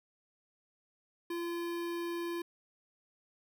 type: tone with notch filter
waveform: square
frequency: 342.4 Hz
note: F4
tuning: 34 cents flat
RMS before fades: -37 dBFS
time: 1.3-2.42 s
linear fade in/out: 5 ms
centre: 6900 Hz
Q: 1.5
effects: none